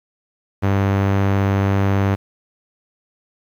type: tone with low-pass filter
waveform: sawtooth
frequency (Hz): 98.4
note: G2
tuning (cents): +7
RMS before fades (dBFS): -17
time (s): 0.62-2.16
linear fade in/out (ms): 20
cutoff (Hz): 2100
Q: 0.8
effects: 8-bit